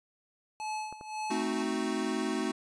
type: tone with tremolo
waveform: square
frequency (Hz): 860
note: A5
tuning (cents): -40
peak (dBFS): -33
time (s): 0.6-1.62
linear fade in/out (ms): 0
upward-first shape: sine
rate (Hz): 1.9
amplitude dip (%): 80
type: clicks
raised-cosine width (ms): 1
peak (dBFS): -31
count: 2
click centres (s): 0.926 / 1.011
type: chord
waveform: square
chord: A diminished seventh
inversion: none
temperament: equal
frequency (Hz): 220 / 261.6 / 311.1 / 370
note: A3 / C4 / Eb4 / Gb4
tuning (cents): 0 / 0 / 0 / 0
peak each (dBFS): -36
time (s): 1.3-2.52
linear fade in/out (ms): 10
effects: resampled to 22050 Hz